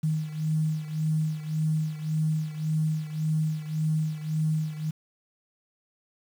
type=beating tone pair; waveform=sine; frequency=155.56 / 157.36 Hz; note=D#3 / D#3; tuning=0 / +20 cents; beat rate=1.8 Hz; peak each=-26 / -30 dBFS; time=0.03-4.91 s; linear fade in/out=10 ms; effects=8-bit